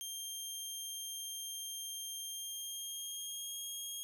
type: tone with pitch glide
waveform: 15% pulse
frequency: 3187 to 3258 Hz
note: G7 to G#7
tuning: +28 to -34 cents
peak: -34 dBFS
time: 0.01-4.03 s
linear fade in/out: 0 ms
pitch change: +38 cents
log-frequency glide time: 2.21-3.58 s
effects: none